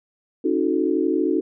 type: chord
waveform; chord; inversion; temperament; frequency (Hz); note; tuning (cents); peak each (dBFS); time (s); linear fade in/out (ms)
sine; D# half-diminished seventh; third; equal with one note detuned; 277.2 / 317.3 / 370 / 440; C#4 / D#4 / F#4 / A4; 0 / +34 / 0 / 0; -24 / -22 / -23 / -26; 0.44-1.41; 10
effects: none